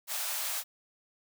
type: high-pass noise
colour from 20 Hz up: white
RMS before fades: -34 dBFS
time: 0.07-0.64 s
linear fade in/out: 50 ms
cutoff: 550 Hz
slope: 96 dB/octave
effects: none